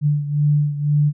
sine beating tone pair, 146.83 / 148.83 Hz, D3 / D3, 0 / +23 cents, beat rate 2 Hz, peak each -16 / -21 dBFS, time 0.01-1.13 s, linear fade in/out 50 ms, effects none

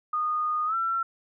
sine tone with pitch glide, 1230 to 1349.1 Hz, D#6 to E6, -20 to +40 cents, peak -24 dBFS, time 0.13-1.03 s, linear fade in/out 5 ms, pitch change +160 cents, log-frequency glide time 0.66-0.75 s, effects none

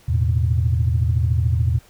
sine chord, E suspended fourth, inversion none, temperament just, 82.41 / 109.88 / 123.61 Hz, E2 / A2 / B2, 0 / -2 / +2 cents, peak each -18 / -20 / -21 dBFS, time 0.08-1.79 s, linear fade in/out 10 ms, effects tanh soft clip ceiling -7 dBFS + pink hiss -52 dBFS RMS until 1.89 s

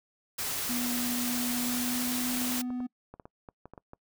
white noise, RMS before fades -33 dBFS, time 0.38-2.62 s, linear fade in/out 10 ms
triangle tone with pitch glide, 244.2 to 249 Hz, B3 to B3, -19 to +14 cents, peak -29 dBFS, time 0.69-2.87 s, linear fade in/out 10 ms, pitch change +33 cents, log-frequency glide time 1.53-2.28 s
clicks, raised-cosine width 1 ms, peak -31 dBFS, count 12, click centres 2.417 / 2.518 / 2.704 / 2.804 / 3.14 / 3.198 / 3.255 / 3.488 / 3.656 / 3.736 / 3.778 / 3.934 s
effects noise-tail reverb RT60 0.1 s tail -24 dB re dry

